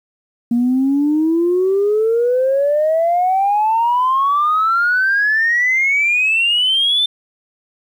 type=exponential sweep; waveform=sine; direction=up; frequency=233.8 to 3572 Hz; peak=-11 dBFS; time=0.51-7.06 s; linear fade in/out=5 ms; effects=tanh soft clip ceiling -8 dBFS + 8-bit